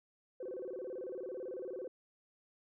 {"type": "tone with vibrato", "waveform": "sine", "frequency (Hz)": 435.4, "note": "A4", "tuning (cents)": -18, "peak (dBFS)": -39, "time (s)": [0.4, 1.88], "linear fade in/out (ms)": 5, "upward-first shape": "square", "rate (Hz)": 18, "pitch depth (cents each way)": 280, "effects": ["tanh soft clip ceiling -35 dBFS"]}